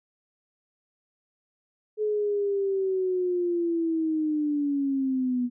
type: linear sweep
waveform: sine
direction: down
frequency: 428.9 to 242.4 Hz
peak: -23 dBFS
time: 1.97-5.5 s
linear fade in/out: 50 ms
effects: none